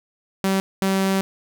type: tone bursts at uneven times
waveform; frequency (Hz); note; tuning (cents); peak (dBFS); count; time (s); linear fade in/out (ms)
sawtooth; 192.7; G3; -29; -14; 2; 0.44-0.6 / 0.82-1.21; 0
effects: none